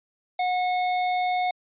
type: tone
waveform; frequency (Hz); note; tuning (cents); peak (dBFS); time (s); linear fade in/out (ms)
square; 728; F#5; -28; -23; 0.39-1.51; 5
effects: resampled to 8000 Hz